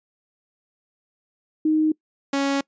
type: tone pair in turn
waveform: sine / sawtooth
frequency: 311.1 / 277.2 Hz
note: D#4 / C#4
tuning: 0 / 0 cents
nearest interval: major second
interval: 200 cents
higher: first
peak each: -16 dBFS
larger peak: neither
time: 1.65-1.92 / 2.33-2.61 s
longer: second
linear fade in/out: 5 ms
effects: noise-tail reverb RT60 0.1 s tail -24 dB re dry + resampled to 16000 Hz